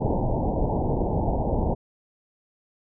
pink low-pass noise, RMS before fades -24 dBFS, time 0-1.75 s, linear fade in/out 20 ms, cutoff 920 Hz, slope 96 dB/octave, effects none

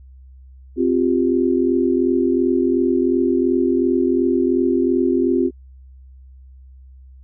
sine chord, C suspended fourth, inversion none, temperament equal, 261.6 / 349.2 / 392 Hz, C4 / F4 / G4, 0 / 0 / 0 cents, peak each -18 / -18 / -21 dBFS, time 0.76-5.51 s, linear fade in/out 50 ms, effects added 65 Hz sine -40 dBFS peak until 7.23 s

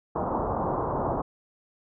white low-pass noise, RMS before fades -28 dBFS, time 0.15-1.22 s, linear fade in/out 10 ms, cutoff 1100 Hz, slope 48 dB/octave, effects none

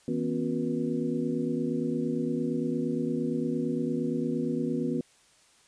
sine tone cluster, 162 / 241.2 / 269.9 / 362.5 / 481.4 Hz, E3 / B3 / C#4 / F#4 / B4, -30 / -41 / -46 / -35 / -44 cents, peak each -35 / -30 / -32 / -34 / -37 dBFS, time 0.08-5.01 s, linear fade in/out 2 ms, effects white hiss -61 dBFS RMS until 5.67 s + resampled to 22050 Hz

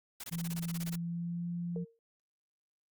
white noise bursts, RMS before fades -43 dBFS, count 13, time 0.2-0.958 s, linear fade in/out 5 ms, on 38 ms, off 22 ms
sine tone with pitch glide, 168.4 to 172.83 Hz, E3 to F3, +37 to -18 cents, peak -34 dBFS, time 0.31-1.85 s, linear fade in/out 20 ms, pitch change +45 cents, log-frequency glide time 0.81-1.48 s
sine tone with exponential decay, 459.6 Hz, A#4, 25 cents flat, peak -36 dBFS, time 1.76-1.99 s, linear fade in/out 1 ms, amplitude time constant 49 ms
effects Opus 48 kbps

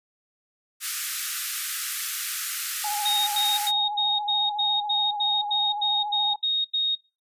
white high-pass noise, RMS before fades -29 dBFS, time 0.8-3.72 s, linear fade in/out 50 ms, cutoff 1200 Hz, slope 96 dB/octave
sine tone with vibrato, 830.6 Hz, G#5, in tune, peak -27 dBFS, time 2.84-6.36 s, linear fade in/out 5 ms, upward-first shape triangle, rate 14 Hz, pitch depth 41 cents each way
sine tone bursts, 3729 Hz, A#7, in tune, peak -21 dBFS, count 13, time 3.05-6.954 s, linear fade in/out 10 ms, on 220 ms, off 87 ms
effects noise-tail reverb RT60 0.3 s tail -25 dB re dry + resampled to 32000 Hz

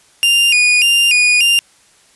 40% pulse tone with vibrato, 2621 Hz, E7, 11 cents flat, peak -8 dBFS, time 0.23-1.59 s, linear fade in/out 0 ms, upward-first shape square, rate 1.7 Hz, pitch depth 110 cents each way, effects white hiss -50 dBFS RMS until 2.15 s + resampled to 24000 Hz

